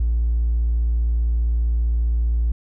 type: tone with hard clipping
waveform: sine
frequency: 57.6 Hz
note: A#1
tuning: 20 cents flat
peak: -17 dBFS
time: 0-2.52 s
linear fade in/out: 5 ms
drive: 1 dB
effects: none